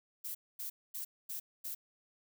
violet noise bursts, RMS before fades -41 dBFS, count 5, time 0.24-1.75 s, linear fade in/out 10 ms, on 110 ms, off 240 ms, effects none

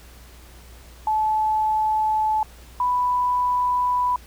sine tone pair in turn, 865 / 989.8 Hz, A5 / B5, -30 / +4 cents, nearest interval major second, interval 234 cents, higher second, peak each -18 dBFS, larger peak neither, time 1.07-2.43 / 2.8-4.16 s, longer neither, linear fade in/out 2 ms, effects added 60 Hz sine -44 dBFS peak until 4.26 s + pink hiss -49 dBFS RMS until 4.26 s

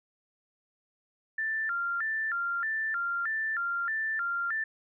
sine tone with vibrato, 1568 Hz, G6, in tune, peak -28 dBFS, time 1.38-4.64 s, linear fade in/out 5 ms, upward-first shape square, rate 1.6 Hz, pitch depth 210 cents each way, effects none

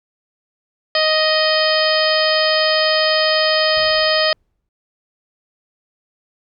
harmonic tone, 624 Hz, D#5, 5 cents sharp, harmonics 1 / 2 / 3 / 4 / 5 / 6 / 7 / 8, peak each -17 / -23 / -21 / -27 / -22 / -30 / -22 / -21 dBFS, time 0.95-4.33 s, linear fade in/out 2 ms
brown noise with exponential decay, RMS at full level -35 dBFS, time 3.77-4.69 s, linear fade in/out 1 ms, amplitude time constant 200 ms
effects none

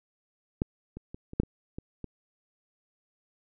clicks, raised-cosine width 3 ms, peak -13 / -27 / -27 / -28 / -10 / -25 / -24 / -24 dBFS, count 8, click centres 0.619 / 0.97 / 1.145 / 1.334 / 1.4 / 1.434 / 1.785 / 2.043 s, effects none

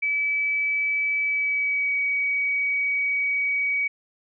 sine tone with pitch glide, 2297 to 2264 Hz, D7 to C#7, -39 to +36 cents, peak -21 dBFS, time 0.02-3.88 s, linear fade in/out 10 ms, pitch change -25 cents, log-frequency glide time 1.23-1.95 s, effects none

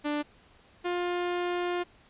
sawtooth tone pair in turn, 295.1 / 353.4 Hz, D4 / F4, +8 / +21 cents, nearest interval minor third, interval 313 cents, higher second, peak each -24 dBFS, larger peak neither, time 0.04-0.23 / 0.84-1.84 s, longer second, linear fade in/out 20 ms, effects pink hiss -59 dBFS RMS until 2.09 s + resampled to 8000 Hz

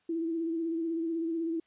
sine tone with vibrato, 329.6 Hz, E4, in tune, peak -29 dBFS, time 0.09-1.6 s, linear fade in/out 5 ms, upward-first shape sine, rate 16 Hz, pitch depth 39 cents each way, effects white hiss -71 dBFS RMS until 1.66 s + resampled to 8000 Hz

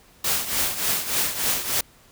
white noise with tremolo, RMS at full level -21 dBFS, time 0.24-1.81 s, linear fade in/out 5 ms, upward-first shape triangle, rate 3.4 Hz, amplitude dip 75%, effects pink hiss -54 dBFS RMS until 2.11 s

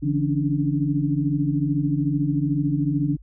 sine tone cluster, 144 / 166.4 / 279.5 / 293.1 Hz, D3 / E3 / C#4 / D4, -34 / +17 / +14 / -3 cents, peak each -23 / -28 / -27 / -24 dBFS, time 0.02-3.17 s, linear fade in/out 20 ms, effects added 50 Hz sine -43 dBFS peak until 3.22 s

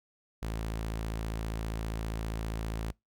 sawtooth tone, 55 Hz, A1, in tune, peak -29 dBFS, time 0.42-2.92 s, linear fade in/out 10 ms, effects noise-tail reverb RT60 0.2 s tail -26 dB re dry

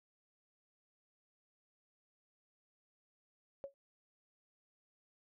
sine tone with exponential decay, 554.4 Hz, C#5, in tune, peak -37 dBFS, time 3.64-3.74 s, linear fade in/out 0 ms, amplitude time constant 20 ms, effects none

